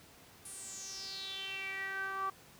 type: tone with band-pass filter sweep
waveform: sawtooth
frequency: 387.2 Hz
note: G4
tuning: 21 cents flat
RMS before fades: -41 dBFS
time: 0.45-2.3 s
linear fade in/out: 5 ms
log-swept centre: 10000 to 1100 Hz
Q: 6.8
effects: pink hiss -58 dBFS RMS until 2.59 s + high-pass 80 Hz 12 dB/octave